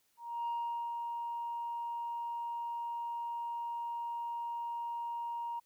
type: tone with ADSR envelope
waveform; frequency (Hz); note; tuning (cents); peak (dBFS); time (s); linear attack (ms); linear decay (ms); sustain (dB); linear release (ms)
sine; 940; A#5; +14; -31; 0.17-5.6; 300; 440; -4; 13
effects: tanh soft clip ceiling -31 dBFS + white hiss -74 dBFS RMS until 5.65 s